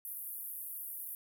white band-pass noise, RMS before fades -43 dBFS, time 0.05-1.15 s, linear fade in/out 0 ms, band 11000 to 15000 Hz, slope 48 dB/octave, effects none

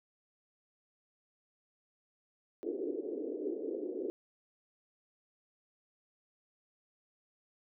white band-pass noise, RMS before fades -38 dBFS, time 2.63-4.1 s, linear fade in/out 0 ms, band 300 to 450 Hz, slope 48 dB/octave, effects none

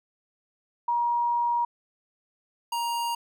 sine / square tone pair in turn, 951 / 940.1 Hz, A#5 / A#5, +34 / +14 cents, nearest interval unison, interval 20 cents, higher first, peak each -22 / -27 dBFS, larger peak first, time 0.88-1.65 / 2.72-3.15 s, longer first, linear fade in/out 5 ms, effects none

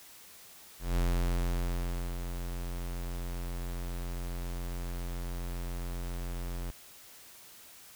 square tone with ADSR envelope, 43.65 Hz, F1, in tune, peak -26 dBFS, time 0.79-6.71 s, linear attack 180 ms, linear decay 1200 ms, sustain -9 dB, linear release 6 ms, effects white hiss -53 dBFS RMS until 7.95 s

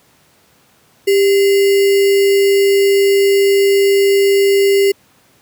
sine tone with sample-and-hold, 396.1 Hz, G4, 18 cents sharp, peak -8 dBFS, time 1.07-4.92 s, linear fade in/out 10 ms, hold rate 2450 Hz, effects pink hiss -52 dBFS RMS until 5.41 s + high-pass 100 Hz 12 dB/octave

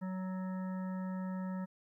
harmonic tone with a mistuned harmonic, 186.7 Hz, F#3, 16 cents sharp, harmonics 1 / 3 / 5 / 7 / 9 / 10, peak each -36 / -49 / -50 / -54 / -60 / -59 dBFS, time 0.01-1.66 s, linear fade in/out 20 ms, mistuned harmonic 10, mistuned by -23 cents, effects 13-bit

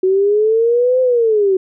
sine linear two-way sweep, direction up then down, 370 to 517 to 370 Hz, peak -10 dBFS, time 0.03-1.57 s, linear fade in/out 5 ms, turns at 1.01 s, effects none

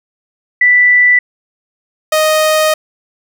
sine / sawtooth tone pair in turn, 1975.5 / 622.2 Hz, B6 / D#5, 0 / 0 cents, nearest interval octave + minor sixth, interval 2000 cents, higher first, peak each -5 dBFS, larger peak neither, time 0.61-1.19 / 2.12-2.74 s, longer second, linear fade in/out 5 ms, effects none

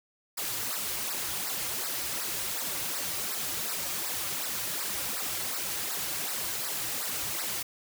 white noise with flanger, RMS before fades -33 dBFS, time 0.37-7.63 s, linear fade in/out 10 ms, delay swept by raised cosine 0.3 to 4.7 ms, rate 2.7 Hz, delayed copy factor -1, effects none

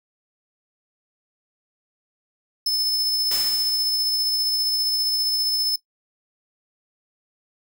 45% pulse tone with tremolo, 5240 Hz, E8, 11 cents flat, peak -19 dBFS, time 2.66-5.76 s, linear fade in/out 5 ms, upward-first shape sine, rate 15 Hz, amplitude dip 25%
white noise with exponential decay, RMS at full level -27 dBFS, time 3.31-4.23 s, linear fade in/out 5 ms, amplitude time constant 200 ms
effects noise-tail reverb RT60 0.1 s tail -17 dB re dry

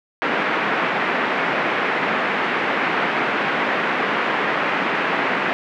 white band-pass noise, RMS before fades -21 dBFS, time 0.22-5.53 s, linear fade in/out 0 ms, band 180 to 2200 Hz, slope 24 dB/octave, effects none

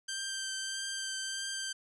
10% pulse tone with vibrato, 1568 Hz, G6, in tune, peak -26 dBFS, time 0.08-1.73 s, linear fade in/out 10 ms, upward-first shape triangle, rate 1.6 Hz, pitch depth 17 cents each way, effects resampled to 22050 Hz

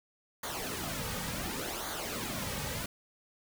pink noise with flanger, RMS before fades -37 dBFS, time 0.43-2.86 s, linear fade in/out 5 ms, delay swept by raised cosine 0.37 to 2.97 ms, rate 0.69 Hz, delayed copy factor -0.65, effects none

